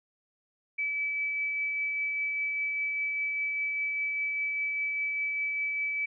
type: tone with tremolo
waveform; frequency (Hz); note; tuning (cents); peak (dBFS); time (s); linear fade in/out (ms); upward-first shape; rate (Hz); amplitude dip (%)
sine; 2300; D7; -37; -27; 0.78-6.06; 10; triangle; 5; 25
effects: none